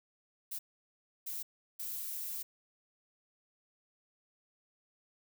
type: noise bursts at uneven times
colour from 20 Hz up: violet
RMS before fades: -40 dBFS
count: 3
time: 0.51-0.59 / 1.26-1.43 / 1.79-2.43 s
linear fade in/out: 10 ms
effects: none